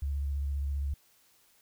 sine tone with vibrato, 70.3 Hz, C#2, 25 cents sharp, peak -29 dBFS, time 0.02-0.94 s, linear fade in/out 5 ms, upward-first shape sine, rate 15 Hz, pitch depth 35 cents each way, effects white hiss -65 dBFS RMS until 1.61 s

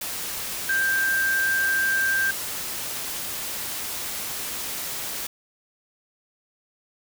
sine tone in noise, 1578 Hz, G6, 11 cents sharp, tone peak -20 dBFS, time 0.69-2.31 s, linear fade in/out 5 ms, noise white, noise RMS -31 dBFS, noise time 0.01-5.27 s, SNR +8 dB, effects none

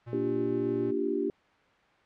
square tone, 118.8 Hz, A#2, 33 cents sharp, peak -39 dBFS, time 0.06-0.92 s, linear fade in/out 20 ms
sine chord, G minor seventh, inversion first, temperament equal, 233.1 / 293.7 / 349.2 / 392 Hz, Bb3 / D4 / F4 / G4, 0 / 0 / 0 / 0 cents, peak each -36 / -32 / -33 / -30 dBFS, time 0.13-1.3 s, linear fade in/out 2 ms
effects white hiss -62 dBFS RMS until 2.05 s + low-pass 2000 Hz 12 dB/octave

